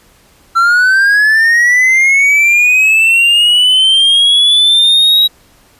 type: linear sweep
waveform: triangle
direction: up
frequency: 1339 to 3852 Hz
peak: -4 dBFS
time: 0.55-5.28 s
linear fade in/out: 20 ms
effects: pink hiss -47 dBFS RMS until 5.79 s + resampled to 32000 Hz